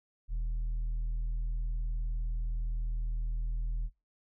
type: tone with tanh clipping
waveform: sine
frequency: 40.22 Hz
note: E1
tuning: 42 cents flat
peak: -31 dBFS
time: 0.28-3.9 s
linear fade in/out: 50 ms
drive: 3 dB
effects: noise-tail reverb RT60 0.2 s tail -17 dB re dry